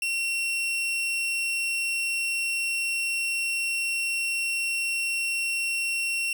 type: tone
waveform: 40% pulse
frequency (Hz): 2728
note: F7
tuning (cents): -41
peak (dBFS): -24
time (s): 0.02-6.33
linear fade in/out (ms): 2
effects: none